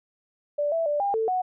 sine tone with pitch steps, 585 / 660 / 588 / 803 / 444.9 / 738 Hz, D5 / E5 / D5 / G5 / A4 / F#5, -7 / +2 / +2 / +41 / +19 / -5 cents, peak -22 dBFS, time 0.58-1.42 s, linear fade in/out 10 ms, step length 140 ms, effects none

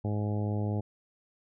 harmonic tone, 104.5 Hz, G#2, 11 cents sharp, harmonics 1 / 2 / 3 / 4 / 5 / 6 / 7 / 8, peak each -29 / -35 / -39 / -41 / -43 / -45 / -46 / -47 dBFS, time 0.04-0.81 s, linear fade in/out 10 ms, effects none

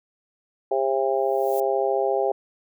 harmonic tone, 134.1 Hz, C3, 43 cents sharp, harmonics 3 / 4 / 5 / 6, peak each -24 / -25 / -26 / -27 dBFS, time 0.71-2.32 s, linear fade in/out 5 ms
violet noise with exponential growth, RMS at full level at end -35 dBFS, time 1.09-1.6 s, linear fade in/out 0 ms, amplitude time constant 110 ms
effects none

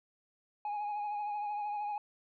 sine tone with vibrato, 830.6 Hz, G#5, in tune, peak -31 dBFS, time 0.65-1.98 s, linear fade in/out 2 ms, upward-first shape triangle, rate 13 Hz, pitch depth 37 cents each way, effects tanh soft clip ceiling -33 dBFS

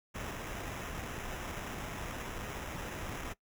pink noise with sample-and-hold, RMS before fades -41 dBFS, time 0.14-3.34 s, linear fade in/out 20 ms, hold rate 4410 Hz, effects noise-tail reverb RT60 0.1 s tail -20 dB re dry

